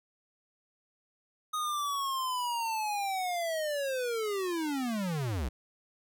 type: linear sweep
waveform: square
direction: down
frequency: 1251 to 54.7 Hz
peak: -31 dBFS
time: 1.53-5.49 s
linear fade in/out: 10 ms
effects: none